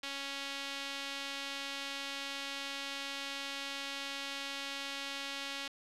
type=tone with band-pass filter; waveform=sawtooth; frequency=277.2 Hz; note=C#4; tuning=in tune; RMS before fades=-41 dBFS; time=0.03-5.68 s; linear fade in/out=5 ms; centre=3400 Hz; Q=1.4; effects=resampled to 32000 Hz + 10-bit